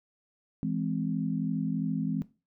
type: chord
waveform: sine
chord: E augmented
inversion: none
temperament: equal with one note detuned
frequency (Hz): 164.81 / 207.7 / 259.7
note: E3 / G#3 / B#3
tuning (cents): 0 / 0 / -13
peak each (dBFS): -32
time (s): 0.63-2.22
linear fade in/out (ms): 0
effects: noise-tail reverb RT60 0.3 s tail -17 dB re dry